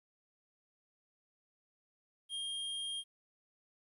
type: tone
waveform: square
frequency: 3220 Hz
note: G7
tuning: 46 cents sharp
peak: -38 dBFS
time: 2.29-3.04 s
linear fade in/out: 50 ms
effects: resampled to 32000 Hz + 12-bit